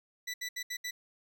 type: tone bursts at uneven times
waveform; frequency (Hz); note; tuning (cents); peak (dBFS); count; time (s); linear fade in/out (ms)
20% pulse; 1975.5; B6; 0; -30; 5; 0.27-0.34 / 0.41-0.49 / 0.56-0.63 / 0.7-0.77 / 0.84-0.91; 10
effects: none